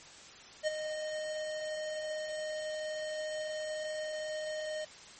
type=tone with ADSR envelope; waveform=square; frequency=617 Hz; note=D#5; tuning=15 cents flat; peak=-27 dBFS; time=0.63-4.85 s; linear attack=42 ms; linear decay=18 ms; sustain=-9 dB; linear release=9 ms; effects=white hiss -52 dBFS RMS until 5.19 s + MP3 32 kbps